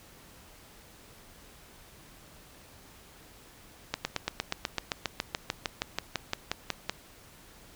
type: slowing click train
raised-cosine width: 0.2 ms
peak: -11 dBFS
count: 21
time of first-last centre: 3.94-6.896 s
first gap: 110 ms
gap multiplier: 1.03
effects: pink hiss -54 dBFS RMS until 7.75 s